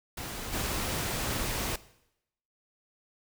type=noise with level steps; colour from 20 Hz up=pink; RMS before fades=-38 / -32 dBFS; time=0.17-1.76 s; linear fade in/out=5 ms; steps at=0.52 s; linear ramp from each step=20 ms; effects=noise-tail reverb RT60 0.8 s tail -18 dB re dry